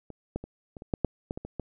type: clicks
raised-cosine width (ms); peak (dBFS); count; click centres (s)
2; -28 / -17 / -26 / -28 / -28 / -13 / -10 / -18 / -22 / -24 / -19; 11; 0.103 / 0.36 / 0.44 / 0.768 / 0.821 / 0.938 / 1.047 / 1.309 / 1.375 / 1.45 / 1.597
effects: none